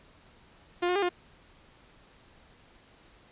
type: tone with pitch steps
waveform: sawtooth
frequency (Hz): 352 / 359.5 / 402.7 / 355.2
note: F4 / F#4 / G4 / F4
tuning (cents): +14 / -50 / +47 / +29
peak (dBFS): -21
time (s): 0.82-1.092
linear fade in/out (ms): 10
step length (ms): 68
effects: pink hiss -58 dBFS RMS until 3.31 s + resampled to 8000 Hz